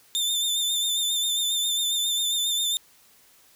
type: tone with vibrato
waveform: sawtooth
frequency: 3577 Hz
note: A7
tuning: 28 cents sharp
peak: -20 dBFS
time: 0.15-2.77 s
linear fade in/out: 0 ms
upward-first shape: triangle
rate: 7.4 Hz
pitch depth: 47 cents each way
effects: white hiss -57 dBFS RMS until 3.55 s